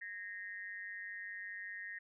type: tone with amplitude modulation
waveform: sine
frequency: 1852 Hz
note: A#6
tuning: 12 cents flat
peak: -39 dBFS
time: 0.01-1.99 s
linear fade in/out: 10 ms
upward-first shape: sine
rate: 195 Hz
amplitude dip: 85%
effects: none